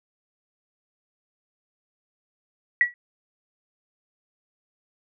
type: tone with exponential decay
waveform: sine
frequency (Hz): 1935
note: B6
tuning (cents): -36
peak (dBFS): -11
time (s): 2.81-2.94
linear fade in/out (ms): 1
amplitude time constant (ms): 27
effects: none